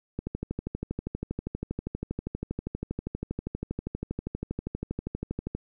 click train, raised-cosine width 3 ms, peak -18 dBFS, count 68, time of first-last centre 0.19-5.55 s, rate 12.5 Hz, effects none

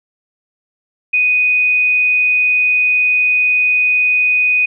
sine tone, 2489 Hz, D#7, in tune, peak -10 dBFS, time 1.13-4.66 s, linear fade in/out 10 ms, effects none

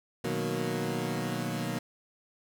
20% pulse chord, B major seventh, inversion none, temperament equal, 123.47 / 155.56 / 185 / 233.1 Hz, B2 / D#3 / F#3 / A#3, 0 / 0 / 0 / 0 cents, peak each -31 dBFS, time 0.24-1.79 s, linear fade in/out 5 ms, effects none

